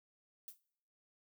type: noise with exponential decay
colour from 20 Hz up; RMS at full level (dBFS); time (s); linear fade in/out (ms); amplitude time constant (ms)
violet; -45; 0.48-0.6; 0; 25
effects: noise-tail reverb RT60 0.7 s tail -22 dB re dry